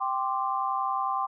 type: chord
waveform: sine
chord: G suspended fourth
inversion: none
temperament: just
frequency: 784 / 1045.3 / 1176 Hz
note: G5 / C6 / D6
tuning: 0 / -2 / +2 cents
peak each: -30 / -29 / -31 dBFS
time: 0-1.27 s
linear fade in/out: 20 ms
effects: none